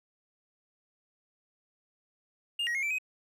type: tone with pitch steps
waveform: triangle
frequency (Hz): 2822 / 1896 / 2152 / 2333 / 2521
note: F7 / A#6 / C7 / D7 / D#7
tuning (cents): +17 / +29 / +48 / -12 / +22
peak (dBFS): -27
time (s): 2.59-2.985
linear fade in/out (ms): 5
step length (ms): 79
effects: none